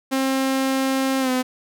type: tone with pitch glide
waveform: sawtooth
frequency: 266.4 to 254.8 Hz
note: C4 to C4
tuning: +31 to -46 cents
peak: -15 dBFS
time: 0.11-1.43 s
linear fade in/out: 20 ms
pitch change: -77 cents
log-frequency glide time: 1.2-1.3 s
effects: none